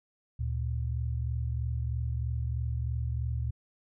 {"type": "tone pair together", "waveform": "sine", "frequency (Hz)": [73.42, 116.54], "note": ["D2", "A#2"], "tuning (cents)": [0, 0], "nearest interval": "minor sixth", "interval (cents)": 800, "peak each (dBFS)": [-31, -32], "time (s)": [0.39, 3.51], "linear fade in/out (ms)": 10, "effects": []}